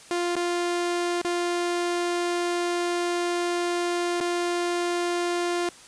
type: tone with dropouts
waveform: sawtooth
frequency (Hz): 349.2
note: F4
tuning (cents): 0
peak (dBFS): -20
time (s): 0.11-5.69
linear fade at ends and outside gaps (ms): 1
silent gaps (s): 0.355-0.365 / 1.215-1.248 / 4.203-4.209
effects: white hiss -48 dBFS RMS until 5.87 s + resampled to 22050 Hz